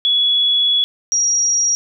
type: tone pair in turn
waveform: sine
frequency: 3384 / 5691 Hz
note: G#7 / F8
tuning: +32 / +32 cents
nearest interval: major sixth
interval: 900 cents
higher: second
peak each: -12 / -13 dBFS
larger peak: first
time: 0.05-0.84 / 1.12-1.75 s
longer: first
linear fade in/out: 0 ms
effects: none